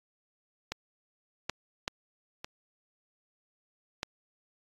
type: clicks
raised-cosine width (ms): 0.2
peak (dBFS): -16 / -13 / -13 / -21 / -15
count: 5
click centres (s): 0.72 / 1.496 / 1.879 / 2.445 / 4.031
effects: AAC 32 kbps